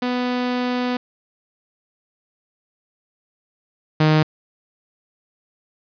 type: tone pair in turn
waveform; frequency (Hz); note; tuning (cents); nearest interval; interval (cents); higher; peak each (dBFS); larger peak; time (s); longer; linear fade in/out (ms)
sawtooth; 248.1 / 154.99; B3 / D#3; +8 / -6; minor sixth; 814; first; -16 / -9; second; 0.02-0.97 / 4-4.23; first; 5
effects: resampled to 11025 Hz + 7-bit